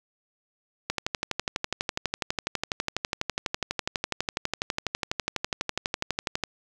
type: click train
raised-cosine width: 0.2 ms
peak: -9 dBFS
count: 68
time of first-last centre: 0.9-6.437 s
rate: 12.1 Hz
effects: 8-bit